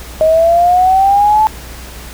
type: exponential sweep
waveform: sine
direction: up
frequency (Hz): 625 to 876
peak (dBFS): -6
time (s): 0.21-1.47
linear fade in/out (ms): 0
effects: added 60 Hz sine -30 dBFS peak until 2.13 s + pink hiss -32 dBFS RMS until 2.13 s